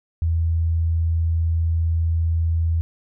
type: tone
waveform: sine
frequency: 82.41 Hz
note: E2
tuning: in tune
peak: -17 dBFS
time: 0.22-2.81 s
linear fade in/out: 0 ms
effects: none